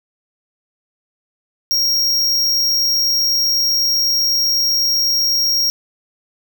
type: tone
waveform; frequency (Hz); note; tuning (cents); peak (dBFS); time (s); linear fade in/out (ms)
square; 5588; F8; 0; -14; 1.71-5.7; 0
effects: none